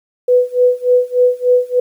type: tone with tremolo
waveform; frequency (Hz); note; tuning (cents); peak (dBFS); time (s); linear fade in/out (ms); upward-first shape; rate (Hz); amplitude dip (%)
sine; 496.2; B4; +8; -6; 0.28-1.8; 5; sine; 3.4; 95
effects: 8-bit